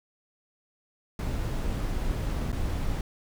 brown noise with dropouts, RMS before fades -29 dBFS, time 1.19-3.01 s, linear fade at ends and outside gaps 2 ms, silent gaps 2.519-2.527 s, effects none

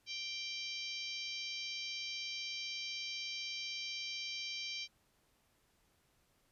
harmonic tone, 784 Hz, G5, in tune, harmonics 3 / 4 / 5 / 6 / 7 / 8, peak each -45 / -45 / -48 / -47 / -48 / -54 dBFS, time 0.06-4.88 s, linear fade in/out 50 ms, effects pink hiss -74 dBFS RMS until 6.51 s + resampled to 32000 Hz

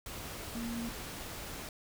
sine tone in noise, 233.1 Hz, A#3, in tune, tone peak -36 dBFS, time 0.55-0.89 s, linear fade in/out 2 ms, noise pink, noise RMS -43 dBFS, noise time 0.06-1.69 s, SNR +4 dB, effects none

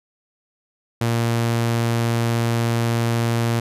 sawtooth tone, 116.54 Hz, A#2, in tune, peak -14 dBFS, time 1.01-3.6 s, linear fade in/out 5 ms, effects resampled to 32000 Hz

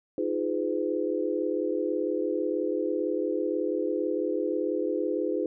sine chord, F half-diminished seventh, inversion third, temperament equal with one note detuned, 311.1 / 349.2 / 415.3 / 506.3 Hz, Eb4 / F4 / Ab4 / Cb5, 0 / 0 / 0 / +43 cents, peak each -31 dBFS, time 0.18-5.46 s, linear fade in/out 2 ms, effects none

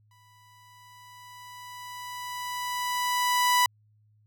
sawtooth tone with exponential growth, 987.8 Hz, B5, in tune, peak -15 dBFS, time 0.11-3.66 s, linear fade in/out 2 ms, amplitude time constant 770 ms, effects added 106 Hz sine -60 dBFS peak until 4.26 s

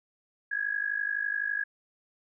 sine tone with amplitude modulation, 1661.2 Hz, G#6, in tune, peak -24 dBFS, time 0.51-1.64 s, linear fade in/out 10 ms, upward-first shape sine, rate 51.9 Hz, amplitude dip 85%, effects none

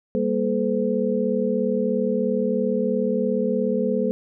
sine tone cluster, 197.8 / 234.7 / 433.2 / 510 Hz, G3 / A#3 / A4 / C5, +16 / +12 / -27 / -44 cents, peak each -25 dBFS, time 0.15-4.11 s, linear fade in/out 0 ms, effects none

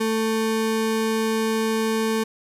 square ring-modulated tone, 332.7 Hz, E4, 16 cents sharp, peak -18 dBFS, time 0-2.24 s, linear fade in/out 10 ms, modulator 111 Hz, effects resampled to 32000 Hz + 10-bit

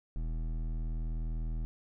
sine tone with hard clipping, 40.17 Hz, E1, 44 cents flat, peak -34 dBFS, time 0.16-1.65 s, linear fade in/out 0 ms, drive 12 dB, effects none

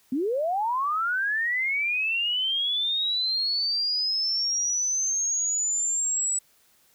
sine linear sweep, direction up, 240 to 7900 Hz, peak -23 dBFS, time 0.12-6.39 s, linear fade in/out 5 ms, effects white hiss -62 dBFS RMS until 6.94 s

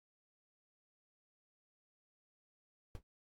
brown noise with exponential decay, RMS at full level -40 dBFS, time 2.95-3.03 s, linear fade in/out 1 ms, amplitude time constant 16 ms, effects AAC 64 kbps

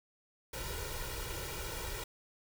pink noise with comb filter, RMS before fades -40 dBFS, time 0.53-2.04 s, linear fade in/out 5 ms, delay 2.1 ms, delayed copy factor +0.85, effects none

